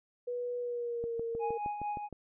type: tone with pitch glide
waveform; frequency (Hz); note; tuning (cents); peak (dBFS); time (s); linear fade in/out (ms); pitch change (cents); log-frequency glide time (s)
sine; 488 to 461.1; B4 to A#4; -21 to -19; -33; 0.27-1.58; 10; -98; 0.59-1.19
type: click train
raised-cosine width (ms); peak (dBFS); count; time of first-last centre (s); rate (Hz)
2; -29; 8; 1.04-2.127; 6.44
type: tone with tremolo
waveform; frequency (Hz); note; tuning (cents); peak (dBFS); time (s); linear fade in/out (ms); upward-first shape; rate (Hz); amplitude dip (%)
triangle; 830.6; G#5; 0; -30; 1.39-2.09; 50; sine; 4.5; 50
effects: resampled to 8000 Hz